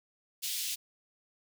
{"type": "high-pass noise", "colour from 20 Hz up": "pink", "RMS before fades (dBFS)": -35, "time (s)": [0.42, 0.76], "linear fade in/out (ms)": 20, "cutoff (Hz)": 3000, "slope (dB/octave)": 24, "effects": []}